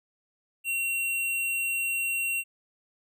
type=tone; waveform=square; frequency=2740 Hz; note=F7; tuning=34 cents flat; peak=-27 dBFS; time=0.64-2.44 s; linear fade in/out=50 ms; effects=none